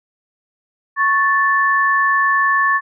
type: tone pair together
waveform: sine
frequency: 1105 / 1754.1 Hz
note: C#6 / A6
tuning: -6 / -6 cents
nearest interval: minor sixth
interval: 800 cents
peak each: -15 dBFS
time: 0.96-2.81 s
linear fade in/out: 50 ms
effects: none